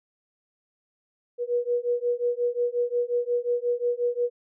sine beating tone pair, 480.8 / 486.4 Hz, B4 / B4, -46 / -26 cents, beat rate 5.6 Hz, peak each -26 dBFS, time 1.38-4.3 s, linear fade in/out 50 ms, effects none

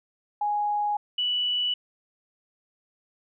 sine tone pair in turn, 830 / 2958 Hz, G#5 / F#7, -1 / -1 cents, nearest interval octave + minor seventh, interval 2200 cents, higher second, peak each -23 dBFS, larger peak neither, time 0.41-0.97 / 1.18-1.74 s, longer neither, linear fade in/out 5 ms, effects none

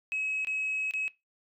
sine tone with dropouts, 2561 Hz, D#7, 49 cents sharp, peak -28 dBFS, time 0.12-1.08 s, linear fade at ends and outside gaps 0 ms, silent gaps 0.448-0.471 / 0.91-0.937 s, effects noise-tail reverb RT60 0.2 s tail -20 dB re dry + tanh soft clip ceiling -25 dBFS

